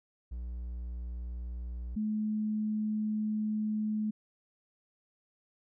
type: tone pair in turn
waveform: triangle / sine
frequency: 60.1 / 214.2 Hz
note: B1 / A3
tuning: -46 / -46 cents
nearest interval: octave + minor seventh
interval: 2200 cents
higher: second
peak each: -34 / -29 dBFS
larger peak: second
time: 0.31-1.96 / 1.96-4.11 s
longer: second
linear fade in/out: 10 ms
effects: none